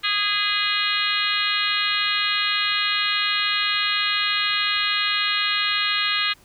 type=harmonic tone with a mistuned harmonic; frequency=413.1 Hz; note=G#4; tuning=9 cents flat; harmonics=3 / 4 / 5 / 6 / 7 / 8 / 9 / 10; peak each=-28 / -28 / -28 / -28 / -28 / -28 / -28 / -28 dBFS; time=0.03-6.34 s; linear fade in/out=20 ms; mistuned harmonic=5; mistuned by=-18 cents; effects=pink hiss -54 dBFS RMS until 6.44 s